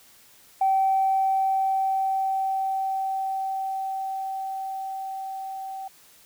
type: tone with level ramp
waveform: sine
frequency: 771 Hz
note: G5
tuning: 29 cents flat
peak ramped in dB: -17 to -32 dBFS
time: 0.61-5.88 s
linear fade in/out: 5 ms
effects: tanh soft clip ceiling -13 dBFS + white hiss -54 dBFS RMS until 6.25 s